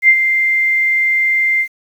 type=tone with ADSR envelope; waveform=sine; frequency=2093 Hz; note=C7; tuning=in tune; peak=-3 dBFS; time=0.02-1.68 s; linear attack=66 ms; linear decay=64 ms; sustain=-8 dB; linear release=75 ms; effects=7-bit